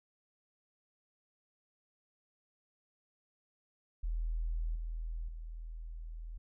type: tone with level steps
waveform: sine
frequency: 40.71 Hz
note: E1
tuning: 21 cents flat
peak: -32 / -36 / -41 dBFS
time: 4.03-6.38 s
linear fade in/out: 10 ms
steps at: 4.75 / 5.28 s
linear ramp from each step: 5 ms
effects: none

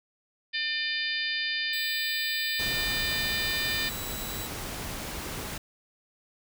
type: harmonic tone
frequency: 600 Hz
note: D5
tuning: 37 cents sharp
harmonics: 3 / 4 / 5 / 6 / 7 / 8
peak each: -32 / -34 / -37 / -34 / -39 / -35 dBFS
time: 0.53-3.9 s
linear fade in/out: 20 ms
type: tone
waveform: 10% pulse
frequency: 3921 Hz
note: B7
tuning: 13 cents flat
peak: -30 dBFS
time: 1.73-4.47 s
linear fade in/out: 2 ms
type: noise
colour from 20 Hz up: pink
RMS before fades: -36 dBFS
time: 2.59-5.58 s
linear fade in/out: 5 ms
effects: none

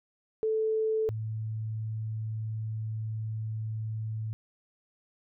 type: tone pair in turn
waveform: sine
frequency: 438.5 / 109.82 Hz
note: A4 / A2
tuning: -6 / -3 cents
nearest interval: 2 octaves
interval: 2397 cents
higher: first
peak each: -25 / -31 dBFS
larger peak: first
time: 0.43-1.09 / 1.09-4.33 s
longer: second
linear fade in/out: 0 ms
effects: none

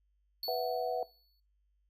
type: tone with exponential decay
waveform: square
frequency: 4435 Hz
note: C#8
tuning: in tune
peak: -35 dBFS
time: 0.43-1.4 s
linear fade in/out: 2 ms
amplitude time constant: 210 ms
type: chord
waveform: sine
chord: B suspended fourth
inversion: none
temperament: equal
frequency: 493.9 / 659.3 / 740 Hz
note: B4 / E5 / F#5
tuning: 0 / 0 / 0 cents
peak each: -35 dBFS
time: 0.48-1.03 s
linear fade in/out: 2 ms
effects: noise-tail reverb RT60 0.3 s tail -21 dB re dry + added 50 Hz sine -70 dBFS peak until 1.89 s

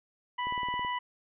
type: harmonic tone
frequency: 987.8 Hz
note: B5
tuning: in tune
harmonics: 1 / 2 / 3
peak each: -31 / -37 / -41 dBFS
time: 0.38-0.99 s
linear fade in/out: 10 ms
type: click train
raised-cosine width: 2 ms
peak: -31 dBFS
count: 8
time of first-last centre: 0.47-0.848 s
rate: 18.5 Hz
effects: none

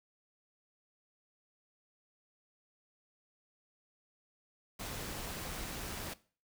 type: noise with amplitude modulation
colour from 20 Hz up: pink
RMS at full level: -40 dBFS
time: 4.79-6.14 s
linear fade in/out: 10 ms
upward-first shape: sine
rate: 204 Hz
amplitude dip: 40%
effects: noise-tail reverb RT60 0.4 s tail -19 dB re dry

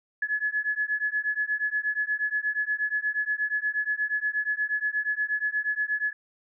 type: beating tone pair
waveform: sine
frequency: 1700 / 1708.4 Hz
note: G#6 / G#6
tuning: +40 / +48 cents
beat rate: 8.4 Hz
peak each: -28 dBFS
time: 0.22-6.13 s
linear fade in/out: 5 ms
effects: none

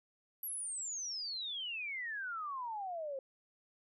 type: exponential sweep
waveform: sine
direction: down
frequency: 11880 to 523.3 Hz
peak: -38 dBFS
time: 0.43-3.19 s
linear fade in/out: 2 ms
effects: none

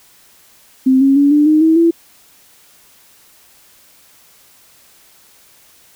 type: tone with pitch steps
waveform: sine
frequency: 261.6 / 272.6 / 284 / 295.8 / 308.2 / 321.1 / 334.6 Hz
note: C4 / C#4 / C#4 / D4 / D#4 / E4 / E4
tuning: 0 / -29 / +42 / +13 / -16 / -45 / +26 cents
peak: -7 dBFS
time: 0.86-1.91 s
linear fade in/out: 10 ms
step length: 150 ms
effects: white hiss -48 dBFS RMS until 5.95 s

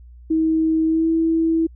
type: tone with pitch glide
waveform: sine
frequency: 319.7 to 326.2 Hz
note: D#4 to E4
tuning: +47 to -18 cents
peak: -15 dBFS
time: 0.3-1.67 s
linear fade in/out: 10 ms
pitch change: +35 cents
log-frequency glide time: 0.86-1.08 s
effects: added 60 Hz sine -40 dBFS peak until 1.75 s

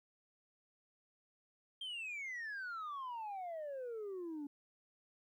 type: exponential sweep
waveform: sine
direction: down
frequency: 3215 to 280.7 Hz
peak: -39 dBFS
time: 1.81-4.47 s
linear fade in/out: 5 ms
effects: tanh soft clip ceiling -40 dBFS + 13-bit

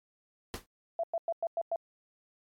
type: noise with exponential decay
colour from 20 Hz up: pink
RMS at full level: -34 dBFS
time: 0.54-0.66 s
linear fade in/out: 0 ms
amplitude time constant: 26 ms
type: tone bursts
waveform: sine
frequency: 670 Hz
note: E5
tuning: 28 cents sharp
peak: -28 dBFS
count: 6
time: 0.99-1.76 s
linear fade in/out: 2 ms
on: 45 ms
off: 100 ms
effects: MP3 64 kbps

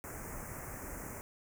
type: band-stop noise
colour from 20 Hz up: pink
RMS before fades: -44 dBFS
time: 0.04-1.21 s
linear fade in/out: 0 ms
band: 2200 to 6200 Hz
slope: 48 dB/octave
effects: none

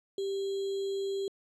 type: tone with sample-and-hold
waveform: sine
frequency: 392 Hz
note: G4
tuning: in tune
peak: -30 dBFS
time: 0.18-1.28 s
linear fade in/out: 2 ms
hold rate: 3675 Hz
effects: low-pass 7000 Hz 12 dB/octave

